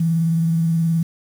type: tone with vibrato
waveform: sine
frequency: 164.81 Hz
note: E3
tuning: in tune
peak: -15 dBFS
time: 0-1.03 s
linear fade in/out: 5 ms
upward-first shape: triangle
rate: 19 Hz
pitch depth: 42 cents each way
effects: 7-bit